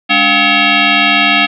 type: tone with frequency modulation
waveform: sine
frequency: 288.5 Hz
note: D4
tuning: 31 cents flat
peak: -7 dBFS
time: 0.09-1.47 s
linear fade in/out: 20 ms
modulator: 497 Hz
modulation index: 6.4
effects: none